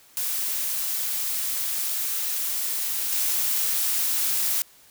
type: noise with level steps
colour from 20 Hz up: blue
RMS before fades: -27 / -24 dBFS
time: 0.17-4.62 s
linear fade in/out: 0 ms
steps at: 3.12 s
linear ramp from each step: 5 ms
effects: white hiss -54 dBFS RMS until 4.9 s